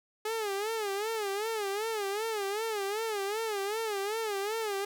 sawtooth tone with vibrato, 421.1 Hz, G#4, 24 cents sharp, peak -27 dBFS, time 0.25-4.85 s, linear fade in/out 5 ms, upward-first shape sine, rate 2.6 Hz, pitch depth 130 cents each way, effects none

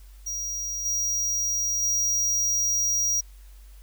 square tone with level steps, 5740 Hz, F8, 47 cents sharp, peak -29 / -24 / -22 dBFS, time 0.26-3.21 s, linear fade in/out 10 ms, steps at 0.85 / 1.82 s, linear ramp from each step 10 ms, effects added 48 Hz sine -44 dBFS peak until 3.82 s + white hiss -59 dBFS RMS until 3.82 s

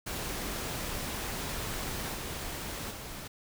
pink noise with level steps, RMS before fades -36 / -38 / -42 dBFS, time 0.06-3.28 s, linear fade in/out 10 ms, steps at 2.13 / 2.9 s, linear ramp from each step 20 ms, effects none

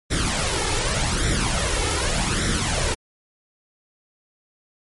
pink noise with flanger, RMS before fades -22 dBFS, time 0.1-2.95 s, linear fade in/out 20 ms, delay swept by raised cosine 0.53 to 2.33 ms, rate 0.85 Hz, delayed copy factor +0.65, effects MP3 48 kbps

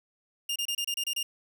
sawtooth tone bursts, 2816 Hz, F7, 14 cents sharp, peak -25 dBFS, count 8, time 0.49-1.23 s, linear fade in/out 5 ms, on 68 ms, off 28 ms, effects none

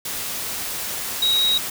sine tone in noise, 3817 Hz, A#7, 40 cents sharp, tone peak -16 dBFS, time 1.22-1.58 s, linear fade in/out 5 ms, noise white, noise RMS -28 dBFS, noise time 0.05-1.7 s, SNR +9 dB, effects none

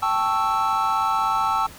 triangle chord, A dominant seventh, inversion third, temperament equal, 784 / 880 / 1108.7 / 1318.5 Hz, G5 / A5 / C#6 / E6, 0 / 0 / 0 / 0 cents, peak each -25 / -22 / -25 / -21 dBFS, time 0.02-1.67 s, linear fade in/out 10 ms, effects pink hiss -43 dBFS RMS until 1.78 s

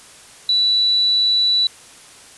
sine tone, 3951 Hz, B7, in tune, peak -13 dBFS, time 0.49-1.67 s, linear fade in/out 2 ms, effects white hiss -43 dBFS RMS until 2.37 s + resampled to 24000 Hz

